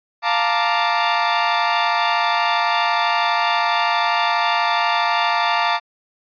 sawtooth chord, Bb major seventh, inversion second, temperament equal, 698.5 / 880 / 932.3 / 1174.7 Hz, F5 / A5 / Bb5 / D6, 0 / 0 / 0 / 0 cents, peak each -18 dBFS, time 0.22-5.8 s, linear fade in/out 50 ms, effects resampled to 11025 Hz

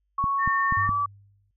sine tone with pitch glide, 1108.7 to 1152.4 Hz, C#6 to D6, 0 to -33 cents, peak -22 dBFS, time 0.18-1.06 s, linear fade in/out 5 ms, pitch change +67 cents, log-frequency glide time 0.75-0.88 s
clicks, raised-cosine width 5 ms, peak -18 dBFS, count 4, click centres 0.241 / 0.476 / 0.724 / 0.892 s
sine tone, 1815 Hz, A#6, 47 cents flat, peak -25 dBFS, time 0.38-0.9 s, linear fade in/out 50 ms
sine tone with exponential decay, 100 Hz, G2, 35 cents sharp, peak -27 dBFS, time 0.77-1.51 s, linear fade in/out 0 ms, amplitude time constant 160 ms
effects added 50 Hz sine -70 dBFS peak until 1.56 s

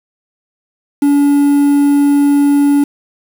triangle tone with quantisation, 285.5 Hz, D4, 49 cents flat, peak -5 dBFS, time 1.02-2.84 s, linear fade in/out 5 ms, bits 5, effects none

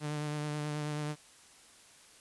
sawtooth tone with vibrato, 149.5 Hz, D3, 31 cents sharp, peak -30 dBFS, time 0-1.16 s, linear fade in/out 50 ms, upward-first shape sine, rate 9.3 Hz, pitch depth 21 cents each way, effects white hiss -58 dBFS RMS until 2.2 s + resampled to 24000 Hz

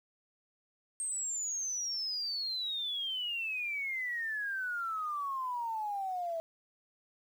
sine exponential sweep, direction down, 8520 to 650 Hz, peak -33 dBFS, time 1-6.4 s, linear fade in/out 0 ms, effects 10-bit

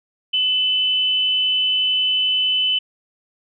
sine tone pair together, 2637 / 3017 Hz, E7 / F#7, 0 / +33 cents, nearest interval major second, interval 233 cents, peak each -27 / -16 dBFS, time 0.33-2.79 s, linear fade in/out 10 ms, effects none

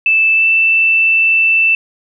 sine tone with pitch glide, 2637 to 2658 Hz, E7 to E7, 0 to +14 cents, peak -8 dBFS, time 0.06-1.75 s, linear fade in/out 2 ms, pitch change +14 cents, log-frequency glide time 0.35-0.45 s, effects none

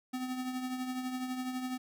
square tone with tremolo, 254.9 Hz, C4, 45 cents flat, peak -33 dBFS, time 0.13-1.78 s, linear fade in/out 10 ms, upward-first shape triangle, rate 12 Hz, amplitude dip 55%, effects none

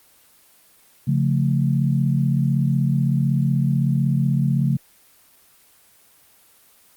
sine chord, Db augmented, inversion none, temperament equal, 138.59 / 174.61 / 220 Hz, Db3 / F3 / A3, 0 / 0 / 0 cents, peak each -18 / -23 / -24 dBFS, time 1.07-4.77 s, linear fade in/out 10 ms, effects white hiss -54 dBFS RMS until 6.96 s + Opus 24 kbps

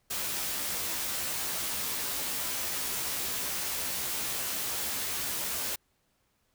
white noise with comb filter, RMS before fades -33 dBFS, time 0.1-5.76 s, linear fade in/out 10 ms, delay 15 ms, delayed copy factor +0.65, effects pink hiss -73 dBFS RMS until 6.54 s

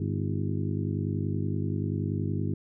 harmonic tone with a mistuned harmonic, 50.5 Hz, G#1, 48 cents flat, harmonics 2 / 3 / 4 / 5 / 6 / 7 / 8, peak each -30 / -32 / -36 / -36 / -37 / -41 / -42 dBFS, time 0-2.54 s, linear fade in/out 5 ms, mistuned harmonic 6, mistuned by +79 cents, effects none

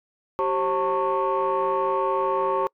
sine tone cluster, 385.9 / 537 / 898 / 1104 Hz, G4 / C5 / A5 / C#6, -27 / +45 / +35 / -7 cents, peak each -25 dBFS, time 0.39-2.67 s, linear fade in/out 0 ms, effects noise-tail reverb RT60 0.1 s tail -26 dB re dry + tanh soft clip ceiling -15 dBFS

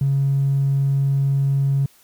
triangle tone, 138.1 Hz, C#3, 6 cents flat, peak -12 dBFS, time 0.01-1.86 s, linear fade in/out 5 ms, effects tanh soft clip ceiling -13 dBFS + white hiss -54 dBFS RMS until 2.03 s

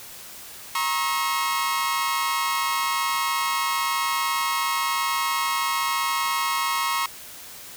sawtooth tone cluster, 944 / 1085 / 1290 Hz, A#5 / C#6 / E6, +22 / -37 / -38 cents, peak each -24 / -21 / -26 dBFS, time 0.75-7.06 s, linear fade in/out 2 ms, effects white hiss -41 dBFS RMS until 7.76 s

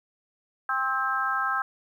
harmonic tone with a mistuned harmonic, 264.8 Hz, C4, 21 cents sharp, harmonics 3 / 4 / 5 / 6, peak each -33 / -31 / -27 / -29 dBFS, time 0.69-1.62 s, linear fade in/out 2 ms, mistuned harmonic 5, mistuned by -30 cents, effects 10-bit

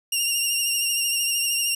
15% pulse tone with vibrato, 2794 Hz, F7, in tune, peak -14 dBFS, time 0.12-1.75 s, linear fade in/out 5 ms, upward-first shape triangle, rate 13 Hz, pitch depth 41 cents each way, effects none

